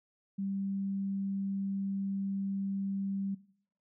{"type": "tone", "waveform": "sine", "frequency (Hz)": 196, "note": "G3", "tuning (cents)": 0, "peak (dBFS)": -32, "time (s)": [0.38, 3.35], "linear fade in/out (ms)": 10, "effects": ["noise-tail reverb RT60 0.6 s tail -19 dB re dry"]}